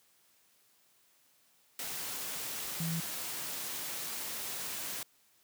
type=tone in noise; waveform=sine; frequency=164.81 Hz; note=E3; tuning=in tune; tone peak=-32 dBFS; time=2.8-3 s; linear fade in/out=2 ms; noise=white; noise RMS=-39 dBFS; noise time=1.79-5.03 s; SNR=+4 dB; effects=white hiss -68 dBFS RMS until 5.43 s + high-pass 100 Hz 12 dB/octave